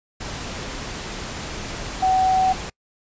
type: tone in noise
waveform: sine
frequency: 753 Hz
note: F#5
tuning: 30 cents sharp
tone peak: -15 dBFS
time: 2.02-2.53 s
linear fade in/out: 10 ms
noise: pink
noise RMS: -31 dBFS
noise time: 0.2-2.7 s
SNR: +13 dB
effects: noise-tail reverb RT60 0.1 s tail -26 dB re dry + resampled to 16000 Hz